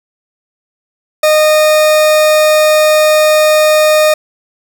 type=tone; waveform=40% pulse; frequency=615 Hz; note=D#5; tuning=20 cents flat; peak=-5 dBFS; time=1.23-4.14 s; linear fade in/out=5 ms; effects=none